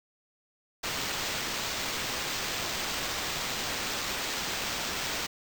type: noise with sample-and-hold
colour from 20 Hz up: blue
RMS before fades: -33 dBFS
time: 0.83-5.27 s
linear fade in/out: 10 ms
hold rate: 11025 Hz
effects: none